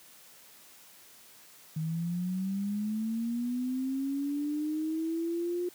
sine linear sweep, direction up, 155.56 to 356.8 Hz, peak -29 dBFS, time 1.76-5.69 s, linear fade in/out 5 ms, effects white hiss -55 dBFS RMS until 5.74 s + high-pass 100 Hz 12 dB/octave

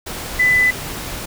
sine tone in noise, 2000 Hz, B6, 21 cents sharp, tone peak -11 dBFS, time 0.39-0.71 s, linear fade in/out 10 ms, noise pink, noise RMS -28 dBFS, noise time 0.06-1.26 s, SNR +14 dB, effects none

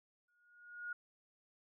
sine tone with exponential growth, 1439 Hz, F#6, 49 cents flat, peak -38 dBFS, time 0.28-0.93 s, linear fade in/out 5 ms, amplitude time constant 140 ms, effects none

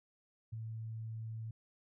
sine tone with ADSR envelope, 111.7 Hz, A2, 27 cents sharp, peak -37 dBFS, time 0.52-1.51 s, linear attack 15 ms, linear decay 8 ms, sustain -3 dB, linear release 4 ms, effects none

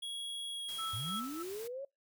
square tone with pitch glide, 3322 to 3301 Hz, G#7 to G#7, 0 to -11 cents, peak -39 dBFS, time 0.02-1.2 s, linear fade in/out 10 ms, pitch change -11 cents, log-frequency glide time 0.52-0.62 s
white noise, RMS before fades -50 dBFS, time 0.68-1.68 s, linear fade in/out 10 ms
sine tone with tremolo, 1315 Hz, E6, 5 cents flat, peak -37 dBFS, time 0.78-1.43 s, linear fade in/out 10 ms, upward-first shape sine, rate 3.2 Hz, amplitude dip 80%
sine linear sweep, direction up, 92.3 to 565 Hz, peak -39 dBFS, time 0.93-1.85 s, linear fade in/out 5 ms
effects noise-tail reverb RT60 0.2 s tail -25 dB re dry

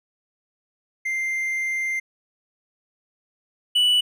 triangle tone pair in turn, 2093 / 2960 Hz, C7 / F#7, 0 / 0 cents, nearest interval tritone, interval 600 cents, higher second, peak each -21 / -14 dBFS, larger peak second, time 1.05-2 / 3.75-4.01 s, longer first, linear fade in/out 10 ms, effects none

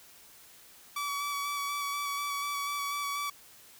sawtooth tone with vibrato, 1143 Hz, D6, 47 cents flat, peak -28 dBFS, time 0.96-3.3 s, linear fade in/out 5 ms, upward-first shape square, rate 4.1 Hz, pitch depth 14 cents each way, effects white hiss -55 dBFS RMS until 3.79 s

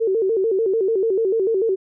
sine tone with vibrato, 415.3 Hz, G#4, in tune, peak -16 dBFS, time 0-1.76 s, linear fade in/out 20 ms, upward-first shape square, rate 6.8 Hz, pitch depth 150 cents each way, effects none

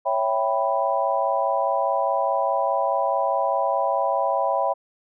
sine chord, C# half-diminished seventh, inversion none, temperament equal, 554.4 / 659.3 / 784 / 987.8 Hz, C#5 / E5 / G5 / B5, 0 / 0 / 0 / 0 cents, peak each -25 dBFS, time 0.05-4.74 s, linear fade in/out 20 ms, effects none

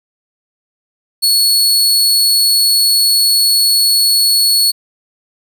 sawtooth tone, 4390 Hz, C#8, 18 cents flat, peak -6 dBFS, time 1.22-4.72 s, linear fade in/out 20 ms, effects none

